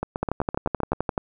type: two click trains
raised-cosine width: 1 ms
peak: -9 / -12 dBFS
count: 12 / 8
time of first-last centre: 0.23-1.178 / 0.03-0.932 s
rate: 11.6 / 7.76 Hz
effects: none